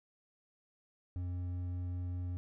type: tone with hard clipping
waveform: triangle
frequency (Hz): 89.5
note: F2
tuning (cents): +43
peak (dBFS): -37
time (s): 1.16-2.37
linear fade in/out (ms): 0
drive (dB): 9
effects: none